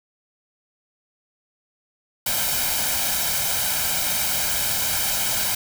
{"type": "noise with comb filter", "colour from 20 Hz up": "white", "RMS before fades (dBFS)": -23, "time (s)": [2.26, 5.55], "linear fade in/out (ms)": 5, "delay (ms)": 1.3, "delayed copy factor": 0.65, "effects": []}